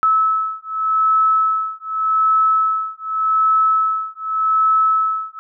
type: beating tone pair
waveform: sine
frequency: 1300 / 1300.85 Hz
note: E6 / E6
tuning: -24 / -23 cents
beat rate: 0.85 Hz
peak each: -17 / -17 dBFS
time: 0.03-5.39 s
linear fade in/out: 0 ms
effects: none